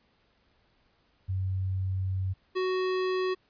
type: tone pair in turn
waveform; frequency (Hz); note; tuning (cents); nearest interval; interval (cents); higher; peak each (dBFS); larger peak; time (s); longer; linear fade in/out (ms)
sine / square; 94.5 / 371.5; F#2 / F#4; +37 / +7; 2 octaves; 2370; second; -27; neither; 1.28-2.34 / 2.55-3.35; first; 20
effects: pink hiss -68 dBFS RMS until 3.49 s + resampled to 11025 Hz